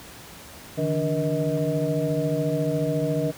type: tone cluster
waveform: sine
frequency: 145.9 / 160 / 290.5 / 475.6 / 632 Hz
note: D3 / D#3 / D4 / A#4 / D#5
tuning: -11 / +49 / -19 / +35 / +27 cents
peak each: -28 dBFS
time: 0.77-3.32 s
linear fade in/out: 20 ms
effects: pink hiss -43 dBFS RMS until 3.37 s + high-pass 60 Hz 12 dB/octave